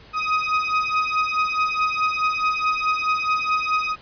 30% pulse beating tone pair, 1253 / 1257.7 Hz, D#6 / D#6, +12 / +18 cents, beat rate 4.7 Hz, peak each -20 dBFS, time 0.13-3.96 s, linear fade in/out 50 ms, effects pink hiss -47 dBFS RMS until 4.01 s + resampled to 11025 Hz

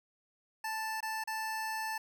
25% pulse tone with dropouts, 880 Hz, A5, in tune, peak -31 dBFS, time 0.64-1.98 s, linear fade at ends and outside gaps 5 ms, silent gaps 1.006-1.027 / 1.239-1.274 s, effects none

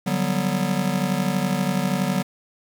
square chord, G major seventh, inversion second, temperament just, 147 / 183.75 / 196 / 245 Hz, D3 / F#3 / G3 / B3, +2 / -12 / 0 / -14 cents, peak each -29 / -25 / -27 / -29 dBFS, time 0.06-2.23 s, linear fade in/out 10 ms, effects 8-bit

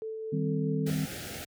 sine tone with tremolo, 440.6 Hz, A4, 2 cents sharp, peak -33 dBFS, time 0.02-0.9 s, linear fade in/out 0 ms, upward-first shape triangle, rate 4.7 Hz, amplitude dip 25%
sine chord, C minor, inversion first, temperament equal, 155.56 / 196 / 261.6 Hz, Eb3 / G3 / C4, 0 / 0 / 0 cents, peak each -29 / -33 / -33 dBFS, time 0.32-1.06 s, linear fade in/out 10 ms
pink band-stop noise, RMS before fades -39 dBFS, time 0.86-1.45 s, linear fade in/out 10 ms, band 830 to 1300 Hz, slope 96 dB/octave
effects high-pass 80 Hz 12 dB/octave

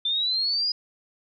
sine exponential sweep, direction up, 3539 to 4971 Hz, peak -22 dBFS, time 0.05-0.72 s, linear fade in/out 5 ms, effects none

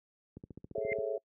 click train, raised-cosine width 3 ms, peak -32 dBFS, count 10, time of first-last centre 0.37-0.986 s, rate 14.6 Hz
sine chord, A major seventh, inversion third, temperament just, 412.5 / 440 / 550 / 660 Hz, G#4 / A4 / C#5 / E5, -12 / 0 / -14 / +2 cents, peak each -38 / -36 / -37 / -38 dBFS, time 0.75-1.18 s, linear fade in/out 5 ms
sine tone with exponential growth, 2093 Hz, C7, in tune, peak -30 dBFS, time 0.81-0.93 s, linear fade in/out 1 ms, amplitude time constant 25 ms
effects noise-tail reverb RT60 0.1 s tail -25 dB re dry + high-pass 80 Hz 12 dB/octave

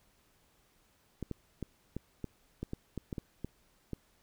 clicks, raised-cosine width 3 ms, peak -24 dBFS, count 12, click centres 1.227 / 1.313 / 1.627 / 1.966 / 2.243 / 2.63 / 2.734 / 2.977 / 3.128 / 3.182 / 3.446 / 3.933 s, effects pink hiss -69 dBFS RMS until 4.22 s

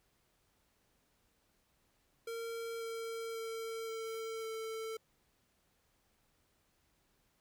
square tone with pitch steps, 459.5 / 455.8 / 452.1 / 448.5 / 444.9 Hz, A#4 / A#4 / A4 / A4 / A4, -25 / -39 / +47 / +33 / +19 cents, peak -40 dBFS, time 2.27-4.97 s, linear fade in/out 5 ms, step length 540 ms, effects pink hiss -75 dBFS RMS until 7.4 s

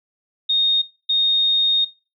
sine tone pair in turn, 3700 / 3700 Hz, A#7 / A#7, -14 / -14 cents, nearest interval unison, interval 0 cents, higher neither, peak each -15 / -15 dBFS, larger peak neither, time 0.49-0.82 / 1.09-1.85 s, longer second, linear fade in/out 10 ms, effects noise-tail reverb RT60 0.3 s tail -20 dB re dry

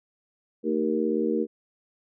harmonic tone with a mistuned harmonic, 77.78 Hz, D#2, in tune, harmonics 3 / 4 / 5 / 6, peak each -28 / -28 / -28 / -28 dBFS, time 0.63-1.47 s, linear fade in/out 50 ms, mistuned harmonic 3, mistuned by -57 cents, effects none

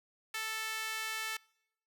sawtooth tone with high-pass filter, 440 Hz, A4, in tune, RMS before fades -38 dBFS, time 0.34-1.37 s, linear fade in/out 5 ms, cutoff 1800 Hz, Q 1.4, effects noise-tail reverb RT60 0.8 s tail -26 dB re dry

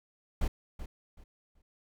brown noise with echo, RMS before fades -28 dBFS, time 0.41-0.48 s, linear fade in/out 5 ms, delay 380 ms, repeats 3, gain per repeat -12 dB, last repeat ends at 1.62 s, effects none

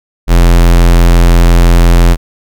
square tone, 42.92 Hz, F1, 29 cents flat, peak -3 dBFS, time 0.27-2.17 s, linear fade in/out 50 ms, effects none

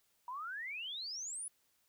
sine exponential sweep, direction up, 951 to 10380 Hz, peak -40 dBFS, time 0.28-1.48 s, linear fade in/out 2 ms, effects white hiss -75 dBFS RMS until 1.88 s

